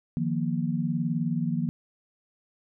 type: chord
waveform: sine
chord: Eb suspended second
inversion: none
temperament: equal with one note detuned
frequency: 155.56 / 174.61 / 235.9 Hz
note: Eb3 / F3 / Bb3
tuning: 0 / 0 / +21 cents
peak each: -29 dBFS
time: 0.17-1.69 s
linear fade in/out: 0 ms
effects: none